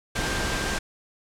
sine tone in noise, 1582 Hz, G6, 15 cents sharp, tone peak -33 dBFS, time 0.15-0.79 s, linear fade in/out 10 ms, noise pink, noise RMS -27 dBFS, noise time 0.15-0.79 s, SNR -9 dB, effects low-pass 8000 Hz 12 dB/octave

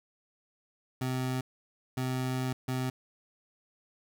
25% pulse tone bursts at uneven times, 128.8 Hz, C3, 27 cents flat, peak -26 dBFS, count 3, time 1.01-1.41 / 1.97-2.53 / 2.68-2.9 s, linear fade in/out 5 ms, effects none

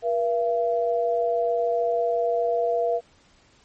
sine tone pair together, 479.4 / 678 Hz, A#4 / E5, +48 / +49 cents, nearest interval tritone, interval 601 cents, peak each -23 dBFS, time 0.02-3.01 s, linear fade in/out 50 ms, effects pink hiss -58 dBFS RMS until 3.64 s + MP3 32 kbps

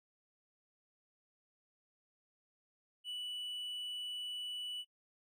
triangle tone, 2960 Hz, F#7, in tune, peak -38 dBFS, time 3.04-4.85 s, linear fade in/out 50 ms, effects noise-tail reverb RT60 0.1 s tail -24 dB re dry

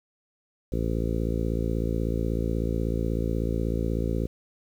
harmonic tone, 56.3 Hz, A1, 40 cents sharp, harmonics 1 / 2 / 3 / 4 / 5 / 6 / 7 / 8 / 9, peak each -28 / -31 / -33 / -34 / -35 / -36 / -36 / -37 / -38 dBFS, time 0.72-4.27 s, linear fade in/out 5 ms, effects 9-bit

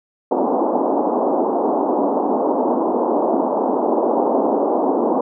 pink band-pass noise, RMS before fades -18 dBFS, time 0.31-5.21 s, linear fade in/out 5 ms, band 240 to 960 Hz, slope 48 dB/octave, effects none

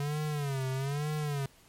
square tone with vibrato, 141.4 Hz, C#3, 35 cents sharp, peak -31 dBFS, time 0-1.46 s, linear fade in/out 2 ms, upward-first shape sine, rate 1.1 Hz, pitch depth 130 cents each way, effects pink hiss -60 dBFS RMS until 1.68 s + MP3 64 kbps

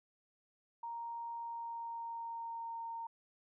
sine tone with pitch glide, 932.3 to 920 Hz, A#5 to A#5, 0 to -23 cents, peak -40 dBFS, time 0.83-3.07 s, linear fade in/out 5 ms, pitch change -23 cents, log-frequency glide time 1.33-2.81 s, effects none

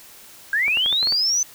sine linear sweep, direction up, 1568 to 6160 Hz, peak -17 dBFS, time 0.53-1.43 s, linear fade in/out 2 ms
clicks, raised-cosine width 0.5 ms, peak -17 dBFS, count 7, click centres 0.681 / 0.772 / 0.861 / 0.927 / 1.029 / 1.072 / 1.124 s
effects white hiss -45 dBFS RMS until 1.54 s

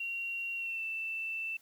sine tone with pitch glide, 2750 to 2664 Hz, F7 to E7, -27 to +18 cents, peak -34 dBFS, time 0-1.57 s, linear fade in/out 5 ms, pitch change -55 cents, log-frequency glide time 0.56-0.84 s, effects white hiss -65 dBFS RMS until 1.61 s

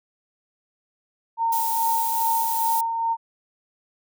sine tone with tremolo, 915 Hz, A#5, 32 cents flat, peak -19 dBFS, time 1.37-3.17 s, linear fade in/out 50 ms, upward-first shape sine, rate 2.4 Hz, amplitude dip 40%
violet noise, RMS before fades -28 dBFS, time 1.52-2.81 s, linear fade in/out 5 ms
effects none

